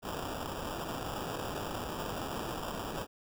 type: noise with sample-and-hold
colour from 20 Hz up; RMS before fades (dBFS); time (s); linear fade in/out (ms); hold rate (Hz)
violet; -38; 0.02-3.07; 50; 2100
effects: none